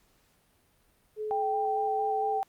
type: tone with pitch glide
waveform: sine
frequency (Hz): 428.3 to 432.3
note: A4 to A4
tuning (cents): -47 to -31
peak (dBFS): -31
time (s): 1.16-2.42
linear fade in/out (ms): 50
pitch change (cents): +16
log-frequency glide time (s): 1.27-2.27
type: tone with vibrato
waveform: sine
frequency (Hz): 784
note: G5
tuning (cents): 0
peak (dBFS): -27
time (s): 1.31-2.43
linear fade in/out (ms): 0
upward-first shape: square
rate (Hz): 4.4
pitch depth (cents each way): 16
effects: pink hiss -67 dBFS RMS until 2.48 s + Opus 48 kbps